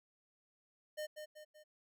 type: tone with echo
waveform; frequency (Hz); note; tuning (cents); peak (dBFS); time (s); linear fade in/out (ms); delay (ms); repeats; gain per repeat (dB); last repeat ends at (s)
square; 609; D#5; -37; -40; 0.97-1.07; 20; 190; 3; -6; 1.64
effects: none